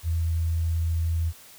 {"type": "tone", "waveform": "sine", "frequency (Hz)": 82.41, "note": "E2", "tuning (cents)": 0, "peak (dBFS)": -22, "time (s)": [0.03, 1.33], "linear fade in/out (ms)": 50, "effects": ["white hiss -49 dBFS RMS until 1.58 s"]}